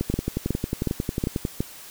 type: two click trains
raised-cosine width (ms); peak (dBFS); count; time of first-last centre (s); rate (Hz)
3; -10 / -11; 5 / 17; 0.14-1.605 / 0.01-1.451; 2.73 / 11.1
effects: white hiss -43 dBFS RMS until 1.9 s